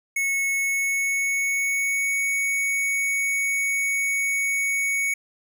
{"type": "tone with pitch glide", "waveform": "square", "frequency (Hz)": [2199, 2228], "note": ["C#7", "C#7"], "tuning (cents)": [-14, 8], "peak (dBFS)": -22, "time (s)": [0.16, 5.14], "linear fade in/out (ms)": 5, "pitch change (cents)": 22, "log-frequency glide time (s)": [0.53, 2.17], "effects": []}